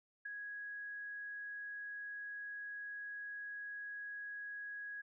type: tone with ADSR envelope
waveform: sine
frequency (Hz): 1661.2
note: G#6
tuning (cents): 0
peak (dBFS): -38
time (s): 0.25-5.02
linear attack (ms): 10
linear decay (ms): 4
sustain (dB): -5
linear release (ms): 15
effects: none